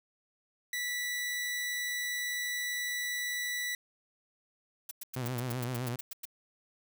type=tone; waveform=sawtooth; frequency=1963 Hz; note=B6; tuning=11 cents flat; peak=-29 dBFS; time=0.73-3.75 s; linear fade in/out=2 ms
type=noise bursts; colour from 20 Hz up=blue; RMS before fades=-40 dBFS; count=12; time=4.89-6.254 s; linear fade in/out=5 ms; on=22 ms; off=100 ms
type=tone with vibrato; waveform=sawtooth; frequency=123.47 Hz; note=B2; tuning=in tune; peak=-29 dBFS; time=5.16-5.96 s; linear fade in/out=5 ms; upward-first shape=sine; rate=7.8 Hz; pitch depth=84 cents each way
effects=none